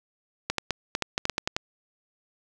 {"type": "clicks", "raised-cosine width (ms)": 0.2, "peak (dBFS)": -8, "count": 11, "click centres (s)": [0.5, 0.583, 0.707, 0.951, 1.023, 1.179, 1.254, 1.297, 1.381, 1.475, 1.565], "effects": []}